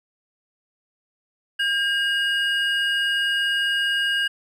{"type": "tone pair together", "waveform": "triangle", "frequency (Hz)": [1611.1, 2874], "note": ["G6", "F7"], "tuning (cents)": [47, 49], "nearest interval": "minor seventh", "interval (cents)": 1002, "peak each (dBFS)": [-20, -22], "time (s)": [1.59, 4.28], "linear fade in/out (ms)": 10, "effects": []}